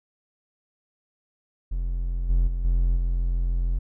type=tone with level steps; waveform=triangle; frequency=43.29 Hz; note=F1; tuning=14 cents flat; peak=-22 / -15 / -22 / -16 / -19 dBFS; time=1.71-3.79 s; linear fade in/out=10 ms; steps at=2.29 / 2.47 / 2.64 / 2.96 s; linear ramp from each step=10 ms; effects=none